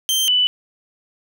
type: tone pair in turn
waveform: sawtooth / sine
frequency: 3136 / 2984 Hz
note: G7 / F#7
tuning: 0 / +14 cents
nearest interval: minor second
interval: 86 cents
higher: first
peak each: -13 dBFS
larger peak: neither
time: 0.09-0.28 / 0.28-0.47 s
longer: neither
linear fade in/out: 0 ms
effects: none